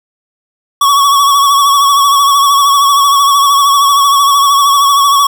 square tone with vibrato, 1121 Hz, C#6, 19 cents sharp, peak -6 dBFS, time 0.81-5.27 s, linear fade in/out 5 ms, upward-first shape triangle, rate 13 Hz, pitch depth 53 cents each way, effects none

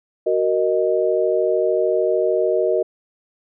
sine chord, D# minor, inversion first, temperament just, 373.4 / 466.7 / 622.3 Hz, F#4 / A#4 / D#5, +16 / +2 / 0 cents, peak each -20 dBFS, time 0.26-2.83 s, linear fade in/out 10 ms, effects none

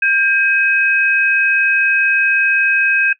sine tone pair together, 1594 / 2539 Hz, G6 / D#7, +28 / +34 cents, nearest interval minor sixth, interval 806 cents, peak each -14 dBFS, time 0.02-3.13 s, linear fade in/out 5 ms, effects noise-tail reverb RT60 0.1 s tail -18 dB re dry

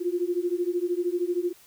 sine beating tone pair, 346.2 / 359.2 Hz, F4 / F4, -15 / +49 cents, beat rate 13 Hz, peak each -27 dBFS, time 0-1.53 s, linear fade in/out 20 ms, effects white hiss -55 dBFS RMS until 1.66 s

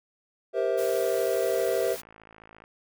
triangle chord, C dominant seventh, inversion second, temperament just, 392.4 / 470.9 / 523.3 / 654.1 Hz, G4 / Bb4 / C5 / E5, +2 / +18 / 0 / -14 cents, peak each -27 dBFS, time 0.53-1.97 s, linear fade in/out 50 ms
white noise, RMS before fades -40 dBFS, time 0.77-2.02 s, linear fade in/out 20 ms
click train, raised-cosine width 0.5 ms, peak -34 dBFS, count 62, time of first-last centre 1.52-2.639 s, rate 54.5 Hz
effects none

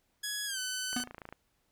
10% pulse tone with pitch glide, 1676 to 1510.5 Hz, G#6 to F#6, +15 to +35 cents, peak -25 dBFS, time 0.23-1.04 s, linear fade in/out 10 ms, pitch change -180 cents, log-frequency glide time 0.46-0.59 s
click train, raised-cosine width 0.5 ms, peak -29 dBFS, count 12, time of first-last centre 0.93-1.326 s, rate 27.8 Hz
square tone with exponential decay, 245.9 Hz, B3, 7 cents flat, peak -30 dBFS, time 0.96-1.13 s, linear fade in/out 5 ms, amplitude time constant 35 ms
effects pink hiss -75 dBFS RMS until 1.71 s

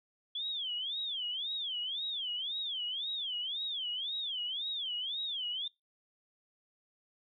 sine tone with vibrato, 3322 Hz, G#7, in tune, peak -34 dBFS, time 0.35-5.68 s, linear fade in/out 5 ms, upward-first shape sine, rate 1.9 Hz, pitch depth 240 cents each way, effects noise-tail reverb RT60 0.2 s tail -23 dB re dry

